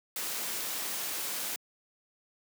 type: noise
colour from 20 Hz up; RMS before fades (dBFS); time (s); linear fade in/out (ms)
white; -35; 0.16-1.56; 2
effects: high-pass 200 Hz 12 dB/octave